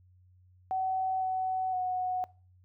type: tone with pitch steps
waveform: sine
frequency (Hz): 755 / 750 / 736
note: F#5 / F#5 / F#5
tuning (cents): +35 / +23 / -9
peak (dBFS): -28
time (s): 0.71-2.24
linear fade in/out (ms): 0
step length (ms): 510
effects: noise-tail reverb RT60 0.4 s tail -23 dB re dry + added 91 Hz sine -58 dBFS peak until 2.64 s